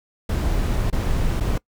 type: noise with dropouts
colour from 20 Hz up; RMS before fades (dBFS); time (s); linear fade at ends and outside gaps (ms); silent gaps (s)
brown; -21; 0.29-1.58; 5; 0.902-0.926 / 1.401-1.406
effects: noise-tail reverb RT60 0.1 s tail -23 dB re dry